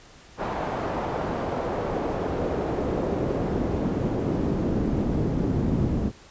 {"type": "noise with band-pass filter sweep", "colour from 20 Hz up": "brown", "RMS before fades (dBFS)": -26, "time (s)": [0.37, 6.12], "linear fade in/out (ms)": 50, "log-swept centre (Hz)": [870, 210], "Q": 1.1, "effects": ["pink hiss -50 dBFS RMS until 6.3 s", "resampled to 16000 Hz"]}